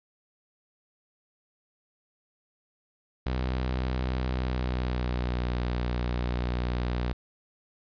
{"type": "tone with pitch glide", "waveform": "sawtooth", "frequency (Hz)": [63.4, 60.82], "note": ["B1", "B1"], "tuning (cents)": [46, -26], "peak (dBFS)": -23, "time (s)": [3.26, 7.13], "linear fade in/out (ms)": 5, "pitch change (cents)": -72, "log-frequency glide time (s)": [4.29, 5.46], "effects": ["resampled to 11025 Hz", "10-bit"]}